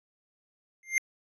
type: tone with exponential growth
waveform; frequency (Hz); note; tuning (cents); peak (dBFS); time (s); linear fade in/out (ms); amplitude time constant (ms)
square; 2100; C7; +6; -20; 0.83-0.98; 1; 32
effects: resampled to 22050 Hz